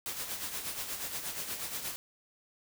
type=noise with tremolo; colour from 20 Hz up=white; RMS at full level=-36 dBFS; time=0.06-1.96 s; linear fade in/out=0 ms; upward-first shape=sine; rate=8.4 Hz; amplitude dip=55%; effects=none